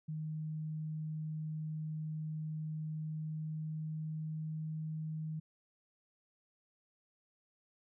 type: tone with pitch glide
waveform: sine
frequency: 155.56 to 156.73 Hz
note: D#3 to D#3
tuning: 0 to +13 cents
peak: -37 dBFS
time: 0.08-5.4 s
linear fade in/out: 10 ms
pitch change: +13 cents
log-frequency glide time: 2.91-4.78 s
effects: none